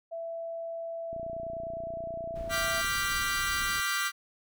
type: tone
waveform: sine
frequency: 665 Hz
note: E5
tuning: 15 cents sharp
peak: -34 dBFS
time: 0.11-2.82 s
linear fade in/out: 20 ms
type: click train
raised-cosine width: 3 ms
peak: -33 dBFS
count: 52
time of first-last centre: 1.13-2.847 s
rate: 29.7 Hz
type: noise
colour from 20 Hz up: brown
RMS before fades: -43 dBFS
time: 2.35-3.81 s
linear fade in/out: 10 ms
type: chord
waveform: sawtooth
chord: G dominant seventh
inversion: second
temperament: equal with one note detuned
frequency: 1174.7 / 1396.9 / 1568 / 1964.2 Hz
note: D6 / F6 / G6 / B6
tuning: 0 / 0 / 0 / -10 cents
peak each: -30 dBFS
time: 2.49-4.12 s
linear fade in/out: 50 ms
effects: none